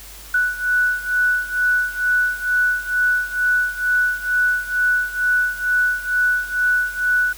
sine beating tone pair, 1480 / 1482.2 Hz, F#6 / F#6, 0 / +3 cents, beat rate 2.2 Hz, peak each -18 / -21 dBFS, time 0.34-7.33 s, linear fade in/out 5 ms, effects added 50 Hz sine -41 dBFS peak until 7.37 s + white hiss -40 dBFS RMS until 7.37 s

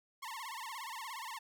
sawtooth tone with vibrato, 988 Hz, B5, in tune, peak -38 dBFS, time 0.22-1.39 s, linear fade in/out 10 ms, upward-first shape sine, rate 17 Hz, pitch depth 200 cents each way, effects none

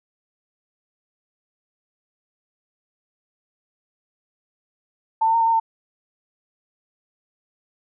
sine tone with pitch steps, 891 / 902 / 921 / 905 / 914 / 900 Hz, A5 / A5 / A#5 / A5 / A#5 / A5, +22 / +43 / -21 / +48 / -34 / +39 cents, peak -15 dBFS, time 5.21-5.6 s, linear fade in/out 10 ms, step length 65 ms, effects none

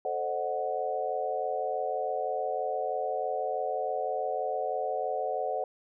sine chord, A diminished seventh, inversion none, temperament equal with one note detuned, 440 / 523.3 / 609.4 / 740 Hz, A4 / C5 / Eb5 / Gb5, 0 / 0 / -36 / 0 cents, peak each -36 / -34 / -35 / -32 dBFS, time 0.05-5.64 s, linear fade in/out 2 ms, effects none

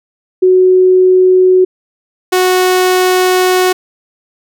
sine / sawtooth tone pair in turn, 370 / 367.9 Hz, F#4 / F#4, 0 / -10 cents, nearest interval unison, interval 10 cents, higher first, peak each -4 dBFS, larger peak neither, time 0.42-1.65 / 2.32-3.73 s, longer second, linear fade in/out 10 ms, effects none

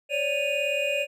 triangle tone cluster, 543 / 581 / 2484 / 2802 Hz, C#5 / D5 / D#7 / F7, -36 / -19 / -3 / +5 cents, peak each -30 / -26 / -26 / -31 dBFS, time 0.09-1.07 s, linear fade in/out 50 ms, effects none

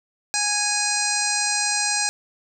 harmonic tone, 828 Hz, G#5, 5 cents flat, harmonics 1 / 2 / 3 / 5 / 6 / 7 / 8 / 9 / 10, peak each -29 / -29 / -29 / -29 / -29 / -29 / -29 / -29 / -29 dBFS, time 0.34-2.09 s, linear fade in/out 0 ms, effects none

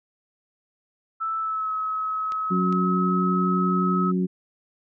sine tone with pitch glide, 1318.5 to 1283.2 Hz, E6 to E6, 0 to -47 cents, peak -24 dBFS, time 1.2-4.12 s, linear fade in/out 20 ms, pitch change -47 cents, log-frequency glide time 1.39-1.72 s
clicks, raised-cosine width 0.2 ms, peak -22 / -24 dBFS, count 2, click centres 2.321 / 2.726 s
harmonic tone, 91.7 Hz, F#2, 15 cents flat, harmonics 2 / 3 / 4, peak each -21 / -31 / -29 dBFS, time 2.5-4.27 s, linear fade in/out 20 ms
effects none

